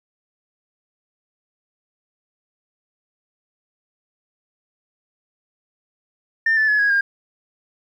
sine tone with pitch steps, 1800 / 1750.8 / 1702.9 / 1656.3 / 1611 Hz, A6 / A6 / G#6 / G#6 / G6, +39 / -9 / +43 / -5 / +47 cents, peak -13 dBFS, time 6.46-7.01 s, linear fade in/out 5 ms, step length 110 ms, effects tanh soft clip ceiling -11 dBFS + 9-bit

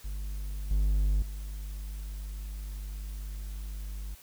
triangle tone with level steps, 50.1 Hz, G1, 38 cents sharp, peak -31 / -21 / -33 dBFS, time 0.04-4.15 s, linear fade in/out 10 ms, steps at 0.71 / 1.22 s, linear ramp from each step 2 ms, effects white hiss -54 dBFS RMS until 4.22 s

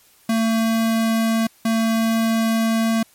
square tone pair in turn, 225.2 / 225.2 Hz, A3 / A3, +40 / +40 cents, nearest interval unison, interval 0 cents, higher neither, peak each -17 dBFS, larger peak neither, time 0.29-1.47 / 1.65-3.03 s, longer second, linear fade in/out 5 ms, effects white hiss -54 dBFS RMS until 3.14 s + MP3 64 kbps

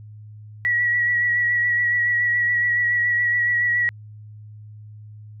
sine tone with vibrato, 1928 Hz, B6, 42 cents flat, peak -17 dBFS, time 0.65-3.89 s, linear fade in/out 0 ms, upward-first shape sine, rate 7.1 Hz, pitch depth 23 cents each way, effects added 106 Hz sine -38 dBFS peak until 5.4 s

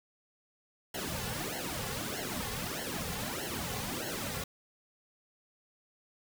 pink noise with flanger, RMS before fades -37 dBFS, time 0.94-4.44 s, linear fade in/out 5 ms, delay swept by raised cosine 0.82 to 3.22 ms, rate 1.6 Hz, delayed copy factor -0.95, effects none

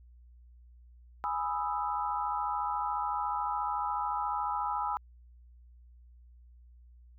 sine chord, E major seventh, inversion first, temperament equal, 830.6 / 987.8 / 1244.5 / 1318.5 Hz, G#5 / B5 / D#6 / E6, 0 / 0 / 0 / 0 cents, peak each -34 / -34 / -38 / -37 dBFS, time 1.24-4.97 s, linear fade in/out 0 ms, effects added 60 Hz sine -53 dBFS peak until 7.18 s

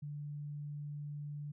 sine tone, 146.6 Hz, D3, 3 cents flat, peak -40 dBFS, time 0.02-1.52 s, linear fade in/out 10 ms, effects none

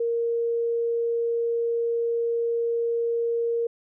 sine tone, 466.2 Hz, A#4, in tune, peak -22 dBFS, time 0-3.67 s, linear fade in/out 5 ms, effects none

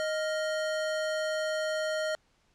square tone pair together, 623.6 / 1400 Hz, D#5 / F6, +4 / +4 cents, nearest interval octave + major second, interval 1400 cents, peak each -30 / -38 dBFS, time 0-2.15 s, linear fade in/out 0 ms, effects pink hiss -69 dBFS RMS until 2.54 s + low-pass 7000 Hz 12 dB/octave

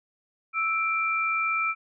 sine tone pair together, 1318.5 / 2357 Hz, E6 / D7, 0 / +6 cents, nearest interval minor seventh, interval 1006 cents, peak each -26 dBFS, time 0.53-1.75 s, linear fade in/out 50 ms, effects none

